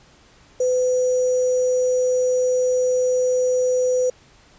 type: tone with sample-and-hold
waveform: sine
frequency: 505 Hz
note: B4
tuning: 39 cents sharp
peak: -16 dBFS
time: 0.6-4.1 s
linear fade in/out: 5 ms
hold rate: 6300 Hz
effects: pink hiss -52 dBFS RMS until 4.58 s + resampled to 16000 Hz